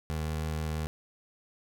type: tone with vibrato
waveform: 25% pulse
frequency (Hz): 78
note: D#2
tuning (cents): +5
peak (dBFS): -27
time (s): 0.1-0.87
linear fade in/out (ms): 0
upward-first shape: sine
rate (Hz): 6.2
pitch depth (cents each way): 9
effects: none